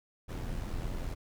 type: noise with amplitude modulation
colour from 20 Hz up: brown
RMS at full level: -34 dBFS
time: 0.28-1.15 s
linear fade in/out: 20 ms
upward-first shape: sine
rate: 85.5 Hz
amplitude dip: 45%
effects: none